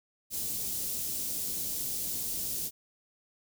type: band-stop noise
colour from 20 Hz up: white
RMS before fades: -34 dBFS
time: 0.3-2.71 s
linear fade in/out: 50 ms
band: 360 to 5400 Hz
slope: 12 dB/octave
effects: none